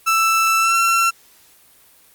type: tone with pitch glide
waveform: 30% pulse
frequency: 1325 to 1353.6 Hz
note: E6 to E6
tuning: +9 to +45 cents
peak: -11 dBFS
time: 0.06-1.11 s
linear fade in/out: 20 ms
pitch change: +36 cents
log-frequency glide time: 0.6-0.75 s
effects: white hiss -51 dBFS RMS until 2.14 s + Opus 32 kbps